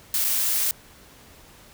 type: noise with dropouts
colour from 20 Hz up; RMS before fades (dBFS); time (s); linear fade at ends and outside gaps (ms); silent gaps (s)
blue; -23; 0.14-0.71; 1; 0.243-0.247
effects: pink hiss -50 dBFS RMS until 1.73 s